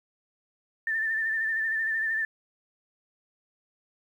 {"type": "tone with vibrato", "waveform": "sine", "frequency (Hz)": 1783, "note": "A6", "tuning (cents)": 22, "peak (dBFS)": -25, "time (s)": [0.87, 2.25], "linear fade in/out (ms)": 2, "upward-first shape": "sine", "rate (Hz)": 13, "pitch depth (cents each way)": 39, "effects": ["10-bit"]}